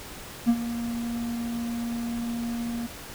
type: tone with ADSR envelope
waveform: triangle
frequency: 234.7 Hz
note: A#3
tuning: 12 cents sharp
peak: -13 dBFS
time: 0.46-2.87 s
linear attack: 32 ms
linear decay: 58 ms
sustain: -13 dB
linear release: 11 ms
effects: pink hiss -41 dBFS RMS until 3.14 s